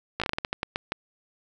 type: slowing click train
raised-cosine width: 0.3 ms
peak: -11 dBFS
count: 12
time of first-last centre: 0.2-0.92 s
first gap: 16 ms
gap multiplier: 1.26
effects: none